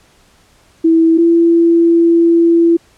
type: tone pair in turn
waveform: sine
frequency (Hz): 327 / 336.2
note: E4 / E4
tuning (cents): -14 / +34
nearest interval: unison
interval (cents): 48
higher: second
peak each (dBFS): -6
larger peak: neither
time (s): 0.84-1.18 / 1.18-2.77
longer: second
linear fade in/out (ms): 10
effects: pink hiss -50 dBFS RMS until 2.97 s + low-pass 10000 Hz 12 dB/octave